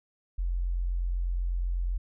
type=tone; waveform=sine; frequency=44.04 Hz; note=F1; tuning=15 cents sharp; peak=-26 dBFS; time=0.38-1.98 s; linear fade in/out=10 ms; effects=none